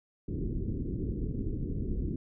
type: low-pass noise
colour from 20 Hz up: pink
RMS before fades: -33 dBFS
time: 0.28-2.16 s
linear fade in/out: 5 ms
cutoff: 400 Hz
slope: 48 dB/octave
effects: none